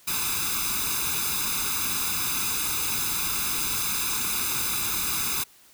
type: noise with comb filter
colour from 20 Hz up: white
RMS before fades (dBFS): -27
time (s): 0.07-5.44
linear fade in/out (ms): 10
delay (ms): 0.8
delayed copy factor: +0.9
effects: white hiss -55 dBFS RMS until 5.73 s